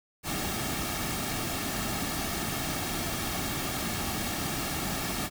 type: noise with comb filter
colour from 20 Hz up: pink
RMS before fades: -32 dBFS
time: 0.23-5.3 s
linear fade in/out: 50 ms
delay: 2 ms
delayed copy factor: -0.55
effects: none